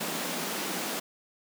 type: high-pass noise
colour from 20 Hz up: pink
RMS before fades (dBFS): -33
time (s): 0-1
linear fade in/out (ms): 10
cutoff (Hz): 160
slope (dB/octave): 96
effects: none